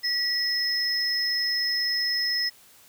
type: tone pair together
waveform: triangle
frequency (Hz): 1941 / 5169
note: B6 / E8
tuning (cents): -31 / -35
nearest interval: octave + perfect fourth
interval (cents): 1696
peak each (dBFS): -28 / -23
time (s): 0.03-2.5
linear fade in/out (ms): 20
effects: white hiss -54 dBFS RMS until 2.88 s